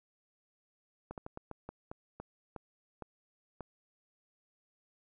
slowing click train, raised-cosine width 1 ms, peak -28 dBFS, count 11, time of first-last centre 1.11-3.607 s, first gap 68 ms, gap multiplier 1.27, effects none

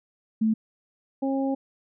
sine tone, 220 Hz, A3, in tune, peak -19 dBFS, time 0.41-0.54 s, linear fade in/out 10 ms
harmonic tone, 270.5 Hz, C#4, 42 cents flat, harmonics 1 / 2 / 3, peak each -24 / -30 / -34 dBFS, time 1.22-1.55 s, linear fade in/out 10 ms
effects none

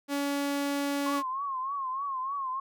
sawtooth tone, 283 Hz, C#4, 36 cents sharp, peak -24 dBFS, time 0.08-1.23 s, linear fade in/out 50 ms
sine tone with vibrato, 1078 Hz, C#6, 49 cents flat, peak -30 dBFS, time 1.06-2.6 s, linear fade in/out 5 ms, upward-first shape triangle, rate 3.3 Hz, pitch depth 110 cents each way
effects none

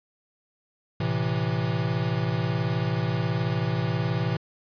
square chord, A minor, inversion none, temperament equal with one note detuned, 112.18 / 130.81 / 164.81 Hz, A2 / C3 / E3, +34 / 0 / 0 cents, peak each -29 dBFS, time 1-4.37 s, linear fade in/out 5 ms, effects resampled to 11025 Hz

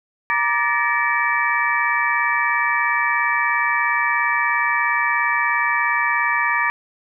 sine tone cluster, 947 / 1178 / 1733 / 1870 / 2305 Hz, A#5 / D6 / A6 / A#6 / D7, +27 / +5 / -27 / +5 / -33 cents, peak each -23 dBFS, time 0.3-6.7 s, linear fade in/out 0 ms, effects none

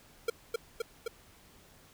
square tone with echo, 460.6 Hz, A#4, 21 cents flat, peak -27 dBFS, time 0.28-0.3 s, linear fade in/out 5 ms, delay 260 ms, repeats 3, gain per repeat -2 dB, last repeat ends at 1.08 s, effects pink hiss -59 dBFS RMS until 1.93 s

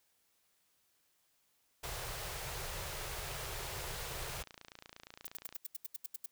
pink band-stop noise, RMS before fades -42 dBFS, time 1.83-4.43 s, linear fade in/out 10 ms, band 160 to 370 Hz, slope 48 dB/octave
click train, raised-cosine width 0.2 ms, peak -32 dBFS, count 66, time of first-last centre 3.28-5.561 s, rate 28.5 Hz
violet noise bursts, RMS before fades -41 dBFS, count 11, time 5.25-6.261 s, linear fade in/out 5 ms, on 21 ms, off 78 ms
effects white hiss -75 dBFS RMS until 6.31 s

